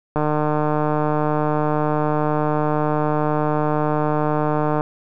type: click train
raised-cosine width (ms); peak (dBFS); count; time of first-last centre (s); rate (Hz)
1; -7; 703; 0.16-4.809; 151
effects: none